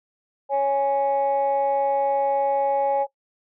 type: tone pair together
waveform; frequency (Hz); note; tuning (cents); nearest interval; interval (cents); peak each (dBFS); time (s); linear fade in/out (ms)
sine; 554.4 / 830.7; C#5 / G#5; 0 / 0; perfect fifth; 700; -20; 0.49-3.07; 50
effects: noise-tail reverb RT60 0.1 s tail -18 dB re dry + tanh soft clip ceiling -14 dBFS